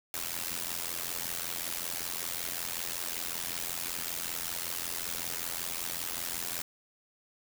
white noise with amplitude modulation, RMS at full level -32 dBFS, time 0.14-6.62 s, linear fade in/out 0 ms, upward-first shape sine, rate 85.3 Hz, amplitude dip 90%, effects none

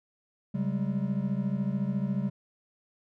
triangle tone cluster, 136 / 191.4 / 205.4 Hz, C#3 / G3 / G#3, -33 / -41 / -19 cents, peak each -31 / -28 / -30 dBFS, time 0.54-2.3 s, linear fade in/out 10 ms, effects none

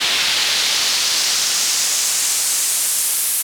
pink noise with band-pass filter sweep, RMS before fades -18 dBFS, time 0-3.43 s, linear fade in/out 20 ms, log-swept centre 3400 to 11000 Hz, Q 1.5, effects none

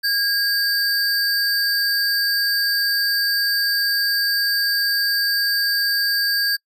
square tone pair together, 1627 / 4602 Hz, G#6 / D8, -36 / -36 cents, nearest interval octave + tritone, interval 1800 cents, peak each -21 dBFS, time 0.03-6.57 s, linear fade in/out 20 ms, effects noise-tail reverb RT60 0.1 s tail -26 dB re dry

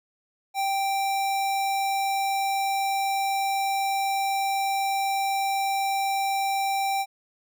square tone, 784 Hz, G5, in tune, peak -24 dBFS, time 0.54-7.06 s, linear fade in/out 50 ms, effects none

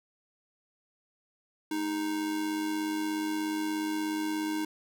square tone with amplitude modulation, 311.1 Hz, D#4, in tune, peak -28 dBFS, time 1.71-4.65 s, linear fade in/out 5 ms, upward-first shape sine, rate 96.8 Hz, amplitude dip 45%, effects none

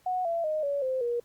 sine tone with pitch steps, 735 / 674 / 618.1 / 566.8 / 519.7 / 476.6 Hz, F#5 / E5 / D#5 / C#5 / C5 / A#4, -12 / +38 / -12 / +38 / -12 / +38 cents, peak -26 dBFS, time 0.06-1.2 s, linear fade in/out 5 ms, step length 190 ms, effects pink hiss -64 dBFS RMS until 1.24 s + Opus 48 kbps

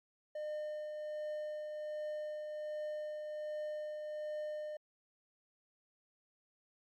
triangle tone with tremolo, 606 Hz, D#5, 46 cents flat, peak -35 dBFS, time 0.35-4.77 s, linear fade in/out 5 ms, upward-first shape triangle, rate 1.3 Hz, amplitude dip 35%, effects MP3 96 kbps

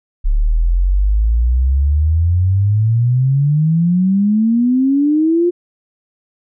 sine exponential sweep, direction up, 34.81 to 356.1 Hz, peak -10 dBFS, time 0.24-5.51 s, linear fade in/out 20 ms, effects none

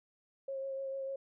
sine tone with vibrato, 540 Hz, C#5, 45 cents flat, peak -36 dBFS, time 0.48-1.16 s, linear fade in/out 5 ms, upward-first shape triangle, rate 6.7 Hz, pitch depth 20 cents each way, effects none

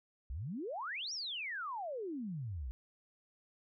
sine exponential two-way sweep, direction up then down, 56 to 5810 to 56 Hz, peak -38 dBFS, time 0.3-2.71 s, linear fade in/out 0 ms, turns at 1.13 s, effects none

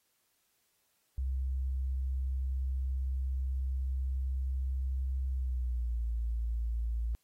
sine tone with pitch glide, 65.41 to 57.27 Hz, C2 to A#1, 0 to -30 cents, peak -30 dBFS, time 1.18-7.15 s, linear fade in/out 0 ms, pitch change -230 cents, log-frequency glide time 5.3-6.05 s, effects white hiss -75 dBFS RMS until 7.23 s + AAC 48 kbps

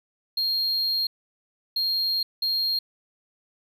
triangle tone bursts at uneven times, 4230 Hz, C8, 18 cents sharp, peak -21 dBFS, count 3, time 0.37-1.07 / 1.76-2.23 / 2.42-2.79 s, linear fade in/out 5 ms, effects none

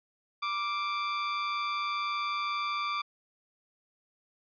sawtooth tone with amplitude modulation, 1174.7 Hz, D6, in tune, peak -24 dBFS, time 0.42-3.02 s, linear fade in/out 10 ms, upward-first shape sine, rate 202 Hz, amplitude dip 40%, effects resampled to 11025 Hz

